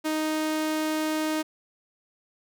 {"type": "tone", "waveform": "sawtooth", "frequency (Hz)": 311.1, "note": "D#4", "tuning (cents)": 0, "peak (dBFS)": -21, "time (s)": [0.04, 1.43], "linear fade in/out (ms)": 20, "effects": []}